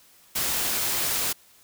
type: noise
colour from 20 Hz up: white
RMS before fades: -26 dBFS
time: 0.35-1.33 s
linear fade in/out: 10 ms
effects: white hiss -56 dBFS RMS until 1.63 s